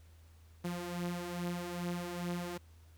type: beating tone pair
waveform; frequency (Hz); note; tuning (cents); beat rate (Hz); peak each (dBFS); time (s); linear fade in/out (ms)
sawtooth; 173.5 / 175.9; F3 / F3; -11 / +13; 2.4; -38 / -34; 0.64-2.58; 10
effects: added 81 Hz sine -56 dBFS peak until 2.97 s + pink hiss -68 dBFS RMS until 2.97 s